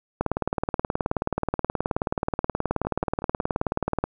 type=two click trains; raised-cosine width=1 ms; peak=-9 / -23 dBFS; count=73 / 4; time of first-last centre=0.21-4.04 / 2.85-3.406 s; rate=18.8 / 5.4 Hz; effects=none